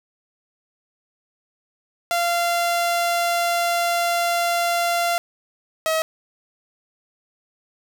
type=tone pair in turn; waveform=sawtooth; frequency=690 / 639.1 Hz; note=F5 / D#5; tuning=-21 / +46 cents; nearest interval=minor second; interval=133 cents; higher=first; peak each=-15 dBFS; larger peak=neither; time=2.11-5.18 / 5.86-6.02 s; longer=first; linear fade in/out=0 ms; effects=none